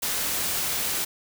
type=noise; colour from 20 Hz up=white; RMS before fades=-27 dBFS; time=0.02-1.05 s; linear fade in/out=10 ms; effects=none